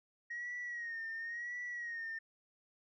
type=tone with vibrato; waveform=sine; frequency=1880 Hz; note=A#6; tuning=14 cents sharp; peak=-38 dBFS; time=0.3-2.19 s; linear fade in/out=10 ms; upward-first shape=sine; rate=0.95 Hz; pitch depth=68 cents each way; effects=tanh soft clip ceiling -36 dBFS